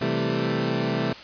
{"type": "chord", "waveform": "20% pulse", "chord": "A minor seventh", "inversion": "first", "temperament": "equal", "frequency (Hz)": [130.81, 164.81, 196, 220], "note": ["C3", "E3", "G3", "A3"], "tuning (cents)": [0, 0, 0, 0], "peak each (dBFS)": [-23, -24, -26, -23], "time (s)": [0.01, 1.13], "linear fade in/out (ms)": 5, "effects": ["white hiss -41 dBFS RMS until 1.23 s", "resampled to 11025 Hz"]}